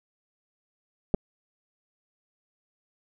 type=clicks; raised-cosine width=2 ms; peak=-10 dBFS; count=2; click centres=1.141 / 1.146 s; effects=none